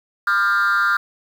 sine tone with frequency modulation, 1396.9 Hz, F6, in tune, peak -12 dBFS, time 0.27-0.97 s, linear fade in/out 5 ms, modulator 190 Hz, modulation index 0.99, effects tanh soft clip ceiling -14 dBFS + 7-bit

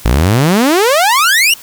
sawtooth exponential sweep, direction up, 52 to 2960 Hz, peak -4 dBFS, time 0.05-1.54 s, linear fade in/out 5 ms, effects white hiss -35 dBFS RMS until 1.62 s

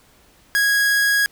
45% pulse tone, 1653 Hz, G#6, 9 cents flat, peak -15 dBFS, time 0.55-1.26 s, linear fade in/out 0 ms, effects pink hiss -54 dBFS RMS until 1.31 s

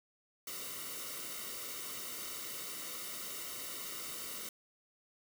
white noise with comb filter, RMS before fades -43 dBFS, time 0.47-4.49 s, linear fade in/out 2 ms, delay 1.2 ms, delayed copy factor -0.75, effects none

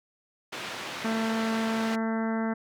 white band-pass noise, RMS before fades -37 dBFS, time 0.52-1.96 s, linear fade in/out 10 ms, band 140 to 3000 Hz, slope 12 dB/octave
harmonic tone, 223.8 Hz, A3, 30 cents sharp, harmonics 1 / 2 / 3 / 4 / 5 / 6 / 7 / 8 / 9, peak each -27 / -36 / -36 / -38 / -43 / -41 / -41 / -45 / -45 dBFS, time 1.04-2.54 s, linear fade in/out 10 ms
effects none

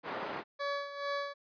white band-pass noise, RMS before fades -39 dBFS, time 0.03-0.44 s, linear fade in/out 50 ms, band 240 to 1200 Hz, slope 12 dB/octave
20% pulse tone with tremolo, 567 Hz, C#5, 39 cents sharp, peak -27 dBFS, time 0.59-1.34 s, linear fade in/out 20 ms, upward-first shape sine, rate 2.3 Hz, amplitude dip 70%
effects resampled to 11025 Hz

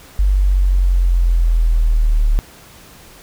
sine linear sweep, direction down, 49 to 36.69 Hz, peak -10 dBFS, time 0.19-2.39 s, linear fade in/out 0 ms, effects pink hiss -42 dBFS RMS until 3.22 s

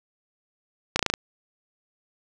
slowing click train, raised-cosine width 0.2 ms, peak -4 dBFS, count 6, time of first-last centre 0.96-1.139 s, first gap 33 ms, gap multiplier 1.04, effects none

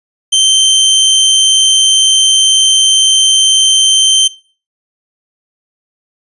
sawtooth tone, 3119 Hz, G7, 9 cents flat, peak -3 dBFS, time 0.32-4.28 s, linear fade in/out 10 ms, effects noise-tail reverb RT60 0.4 s tail -21 dB re dry + resampled to 24000 Hz

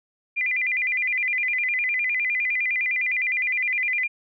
sine tone with vibrato, 2200 Hz, C#7, 14 cents flat, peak -21 dBFS, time 0.36-4.08 s, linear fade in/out 20 ms, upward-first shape square, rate 9.8 Hz, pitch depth 150 cents each way, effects none

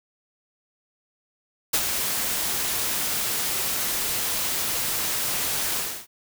white noise with ADSR envelope, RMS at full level -20 dBFS, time 1.73-6.07 s, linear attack 11 ms, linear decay 61 ms, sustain -6 dB, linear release 310 ms, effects none

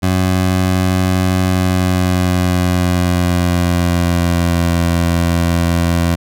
20% pulse tone with pitch glide, 92.5 to 85.31 Hz, F#2 to F2, 0 to -40 cents, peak -7 dBFS, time 0.02-6.16 s, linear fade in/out 20 ms, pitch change -140 cents, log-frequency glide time 1.45-4.78 s, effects none

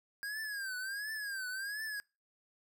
square tone with vibrato, 1618 Hz, G#6, 46 cents flat, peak -38 dBFS, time 0.23-2 s, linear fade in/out 0 ms, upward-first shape triangle, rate 1.4 Hz, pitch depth 160 cents each way, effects noise-tail reverb RT60 0.3 s tail -25 dB re dry

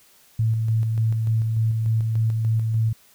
sine tone with tremolo, 111.8 Hz, A2, 28 cents sharp, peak -17 dBFS, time 0.39-2.93 s, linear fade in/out 5 ms, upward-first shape square, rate 3.4 Hz, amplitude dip 30%, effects white hiss -55 dBFS RMS until 3.14 s

